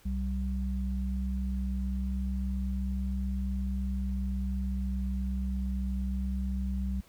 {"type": "tone pair together", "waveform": "sine", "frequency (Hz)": [64.2, 192.84], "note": ["C2", "G3"], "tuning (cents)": [-32, -28], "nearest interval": "octave + perfect fifth", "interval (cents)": 1904, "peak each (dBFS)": [-30, -34], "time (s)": [0.05, 7.01], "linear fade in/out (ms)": 10, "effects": ["pink hiss -60 dBFS RMS until 7.08 s"]}